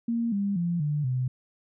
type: tone with pitch steps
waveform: sine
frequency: 232.6 / 200.2 / 172.25 / 148.23 / 127.56 Hz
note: A#3 / G3 / F3 / D3 / C3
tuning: -4 / +37 / -24 / +16 / -44 cents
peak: -24 dBFS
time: 0.08-1.28 s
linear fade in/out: 5 ms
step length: 240 ms
effects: none